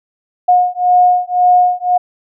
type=beating tone pair; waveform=sine; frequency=720 / 721.9 Hz; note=F#5 / F#5; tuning=-47 / -43 cents; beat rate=1.9 Hz; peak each=-11 dBFS; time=0.48-1.98 s; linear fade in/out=10 ms; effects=none